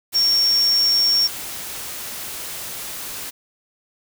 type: tone in noise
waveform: sine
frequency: 5510 Hz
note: F8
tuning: 24 cents flat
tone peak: -14 dBFS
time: 0.14-1.28 s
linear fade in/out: 20 ms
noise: white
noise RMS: -31 dBFS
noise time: 0.12-3.31 s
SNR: +14 dB
effects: none